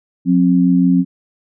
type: tone pair together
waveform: sine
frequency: 180 / 265.9 Hz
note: F#3 / C4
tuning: -47 / +28 cents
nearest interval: perfect fifth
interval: 675 cents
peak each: -12 dBFS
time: 0.25-1.05 s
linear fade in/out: 50 ms
effects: none